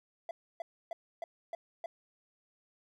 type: tone bursts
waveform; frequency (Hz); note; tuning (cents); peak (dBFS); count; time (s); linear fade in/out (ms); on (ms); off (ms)
triangle; 673; E5; +36; -34; 6; 0.29-1.86; 2; 20; 290
effects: none